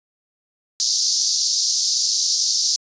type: band-pass noise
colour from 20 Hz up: pink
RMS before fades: -20 dBFS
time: 0.8-2.76 s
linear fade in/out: 0 ms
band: 4500 to 6500 Hz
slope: 48 dB/octave
effects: resampled to 16000 Hz